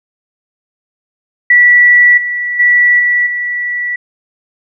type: tone with level steps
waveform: sine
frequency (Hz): 1952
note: B6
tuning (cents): -21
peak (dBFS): -3 / -14 / -5 / -8 / -14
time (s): 1.5-3.96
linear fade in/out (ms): 5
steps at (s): 2.17 / 2.59 / 2.99 / 3.26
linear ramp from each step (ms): 10
effects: none